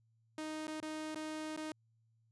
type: tone with dropouts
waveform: sawtooth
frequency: 310.7 Hz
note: D#4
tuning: 2 cents flat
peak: -36 dBFS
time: 0.38-1.72 s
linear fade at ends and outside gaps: 2 ms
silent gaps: 0.67-0.679 / 0.802-0.826 / 1.147-1.157 / 1.564-1.574 s
effects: added 113 Hz sine -70 dBFS peak until 2.31 s + resampled to 24000 Hz